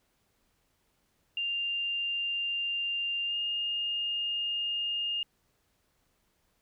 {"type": "tone with pitch glide", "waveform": "sine", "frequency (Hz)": [2794, 2830], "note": ["F7", "F7"], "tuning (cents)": [0, 22], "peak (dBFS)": -29, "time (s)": [1.37, 5.23], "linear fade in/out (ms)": 2, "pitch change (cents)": 22, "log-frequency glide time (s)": [3.26, 3.35], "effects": ["pink hiss -73 dBFS RMS until 6.61 s"]}